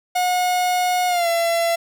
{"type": "tone with pitch glide", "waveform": "45% pulse", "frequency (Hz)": [724, 675.5], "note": ["F#5", "E5"], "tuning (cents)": [-38, 42], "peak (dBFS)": -17, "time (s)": [0.15, 1.76], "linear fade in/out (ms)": 10, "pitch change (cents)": -120, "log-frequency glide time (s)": [1.08, 1.28], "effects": []}